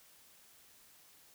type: silence
effects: white hiss -62 dBFS RMS until 1.34 s